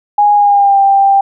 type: tone with pitch glide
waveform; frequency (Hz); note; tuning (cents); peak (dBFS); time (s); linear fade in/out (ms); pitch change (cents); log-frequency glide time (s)
sine; 826 to 789.2; G#5 to G5; -10 to +11; -5; 0.18-1.21; 5; -79; 0.34-0.79
effects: none